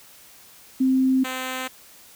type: tone pair in turn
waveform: sine / 5% pulse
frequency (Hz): 261.6 / 258.1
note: C4 / C4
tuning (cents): 0 / -23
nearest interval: unison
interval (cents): 23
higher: first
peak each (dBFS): -16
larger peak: neither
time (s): 0.8-1.24 / 1.24-1.68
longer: neither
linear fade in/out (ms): 10
effects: white hiss -49 dBFS RMS until 2.15 s